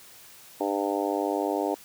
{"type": "harmonic tone", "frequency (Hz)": 100, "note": "G2", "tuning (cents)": 35, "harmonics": [3, 4, 5, 6, 7, 8, 9], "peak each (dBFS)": [-30, -31, -32, -33, -33, -34, -35], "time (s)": [0.6, 1.75], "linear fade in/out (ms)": 10, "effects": ["white hiss -50 dBFS RMS until 1.84 s", "high-pass 60 Hz 12 dB/octave"]}